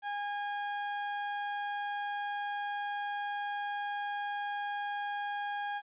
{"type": "tone", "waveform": "30% pulse", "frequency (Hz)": 818, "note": "G#5", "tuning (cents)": -26, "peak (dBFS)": -31, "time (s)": [0.02, 5.82], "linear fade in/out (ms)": 50, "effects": ["resampled to 8000 Hz", "12-bit"]}